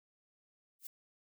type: noise with exponential growth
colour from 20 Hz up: violet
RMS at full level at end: -39 dBFS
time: 0.79-0.87 s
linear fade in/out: 5 ms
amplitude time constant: 17 ms
effects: none